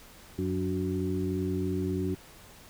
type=harmonic tone with a mistuned harmonic; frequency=92.5 Hz; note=F#2; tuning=in tune; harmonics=1 / 2 / 3 / 4; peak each=-33 / -33 / -33 / -33 dBFS; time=0.38-2.15 s; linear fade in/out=10 ms; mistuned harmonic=3; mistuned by=+58 cents; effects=pink hiss -52 dBFS RMS until 2.69 s